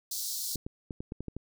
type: high-pass noise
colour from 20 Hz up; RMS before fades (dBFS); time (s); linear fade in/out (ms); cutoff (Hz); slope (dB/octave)
pink; -35; 0.11-0.56; 5; 4100; 48
type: clicks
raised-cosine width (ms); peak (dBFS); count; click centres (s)
3; -24; 8; 0.557 / 0.665 / 0.908 / 1.005 / 1.121 / 1.206 / 1.283 / 1.366
effects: none